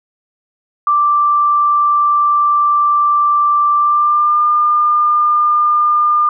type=tone with pitch glide; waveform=sine; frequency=1175 to 1204.5 Hz; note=D6 to D6; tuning=+1 to +43 cents; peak=-9 dBFS; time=0.87-6.29 s; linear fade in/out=2 ms; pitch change=+42 cents; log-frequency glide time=3.76-4.42 s; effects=none